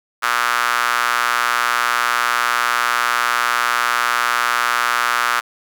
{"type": "tone with high-pass filter", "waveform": "sawtooth", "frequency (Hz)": 120, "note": "B2", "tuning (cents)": -49, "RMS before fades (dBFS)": -18, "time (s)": [0.22, 5.41], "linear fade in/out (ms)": 20, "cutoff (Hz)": 1300, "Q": 3.7, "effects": []}